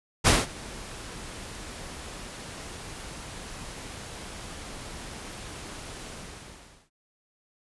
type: noise with ADSR envelope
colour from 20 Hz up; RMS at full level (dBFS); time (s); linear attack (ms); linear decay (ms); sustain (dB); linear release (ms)
pink; -17; 0.24-6.9; 30; 190; -23; 820
effects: resampled to 24000 Hz